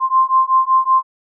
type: beating tone pair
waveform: sine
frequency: 1046.5 / 1051.8 Hz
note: C6 / C6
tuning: 0 / +9 cents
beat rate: 5.3 Hz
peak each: -14 / -14 dBFS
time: 0-1.03 s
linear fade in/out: 50 ms
effects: none